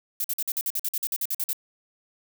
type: noise bursts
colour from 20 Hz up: violet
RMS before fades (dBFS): -27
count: 15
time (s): 0.2-1.531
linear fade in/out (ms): 2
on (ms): 43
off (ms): 49
effects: none